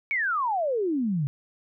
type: exponential sweep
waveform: sine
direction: down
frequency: 2300 to 134 Hz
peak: -23 dBFS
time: 0.11-1.27 s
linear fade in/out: 0 ms
effects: none